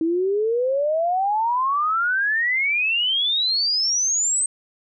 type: exponential sweep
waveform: sine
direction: up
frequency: 318.1 to 8372 Hz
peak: -18 dBFS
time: 0.01-4.46 s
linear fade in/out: 2 ms
effects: none